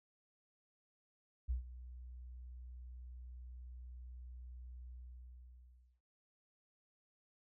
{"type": "tone with ADSR envelope", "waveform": "sine", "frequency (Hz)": 61.74, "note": "B1", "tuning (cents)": 0, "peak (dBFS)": -32, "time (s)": [1.48, 6.01], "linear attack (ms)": 24, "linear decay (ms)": 120, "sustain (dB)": -16, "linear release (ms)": 1100, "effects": []}